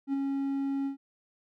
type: tone with ADSR envelope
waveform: triangle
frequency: 275 Hz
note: C#4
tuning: 14 cents flat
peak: -23 dBFS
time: 0.07-0.97 s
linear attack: 62 ms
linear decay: 16 ms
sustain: -3 dB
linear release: 110 ms
effects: none